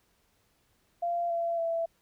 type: tone with pitch steps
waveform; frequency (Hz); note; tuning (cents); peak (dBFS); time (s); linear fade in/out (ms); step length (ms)
sine; 690 / 677.8 / 665.7; F5 / E5 / E5; -21 / +48 / +17; -27; 1.02-1.86; 10; 280
effects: pink hiss -70 dBFS RMS until 2.01 s